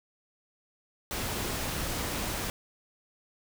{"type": "noise", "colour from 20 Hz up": "pink", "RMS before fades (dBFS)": -33, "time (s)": [1.11, 2.5], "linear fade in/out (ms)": 0, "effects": []}